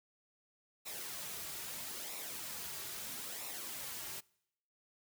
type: noise with flanger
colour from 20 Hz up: white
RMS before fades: -44 dBFS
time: 0.85-4.21 s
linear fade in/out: 20 ms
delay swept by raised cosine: 0.63 to 4.03 ms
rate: 0.77 Hz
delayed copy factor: -0.55
effects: noise-tail reverb RT60 0.8 s tail -25 dB re dry